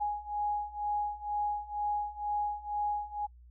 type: beating tone pair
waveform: sine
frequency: 829 / 831.1 Hz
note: G#5 / G#5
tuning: -3 / +1 cents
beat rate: 2.1 Hz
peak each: -35 / -33 dBFS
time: 0-3.27 s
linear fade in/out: 20 ms
effects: noise-tail reverb RT60 0.1 s tail -25 dB re dry + added 60 Hz sine -52 dBFS peak until 3.5 s